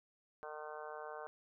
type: harmonic tone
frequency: 152.3 Hz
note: D#3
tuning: 37 cents flat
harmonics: 3 / 4 / 5 / 6 / 7 / 8 / 9 / 10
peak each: -50 / -50 / -51 / -55 / -53 / -55 / -58 / -54 dBFS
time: 0.43-1.27 s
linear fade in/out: 0 ms
effects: none